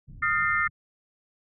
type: low-pass noise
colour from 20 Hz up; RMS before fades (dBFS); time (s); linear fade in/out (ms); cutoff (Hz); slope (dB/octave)
white; -45; 0.07-0.7; 20; 160; 24
type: chord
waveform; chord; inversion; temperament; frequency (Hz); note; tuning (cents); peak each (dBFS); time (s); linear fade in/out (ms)
sine; F dominant seventh; third; equal with one note detuned; 1244.5 / 1396.9 / 1805.3 / 2093; Eb6 / F6 / A6 / C7; 0 / 0 / +44 / 0; -28 / -28 / -26 / -28; 0.22-0.68; 10
effects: none